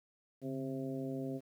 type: harmonic tone with a mistuned harmonic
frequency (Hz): 132.9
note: C3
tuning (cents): +27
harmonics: 1 / 2 / 3 / 4 / 5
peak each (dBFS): -43 / -39 / -44 / -46 / -49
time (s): 0.41-1.41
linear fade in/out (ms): 50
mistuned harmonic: 1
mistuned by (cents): +90
effects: 11-bit